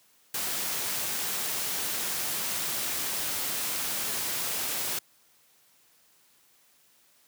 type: noise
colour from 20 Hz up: white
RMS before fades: -31 dBFS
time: 0.34-4.99 s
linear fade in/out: 5 ms
effects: white hiss -63 dBFS RMS until 7.27 s + high-pass 100 Hz 12 dB/octave